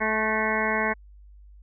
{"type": "harmonic tone with a mistuned harmonic", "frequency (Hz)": 217.3, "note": "A3", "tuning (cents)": -21, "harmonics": [1, 2, 3, 4, 5, 7, 8, 9, 10], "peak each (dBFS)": [-31, -31, -31, -31, -31, -31, -31, -31, -31], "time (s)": [0, 0.94], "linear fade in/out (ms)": 20, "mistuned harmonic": 8, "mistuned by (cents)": 28, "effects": ["added 50 Hz sine -46 dBFS peak until 1.62 s"]}